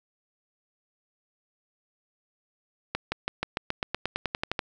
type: accelerating click train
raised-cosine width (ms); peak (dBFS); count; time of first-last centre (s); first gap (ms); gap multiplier
0.3; -11; 15; 2.95-4.592; 170; 0.94
effects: none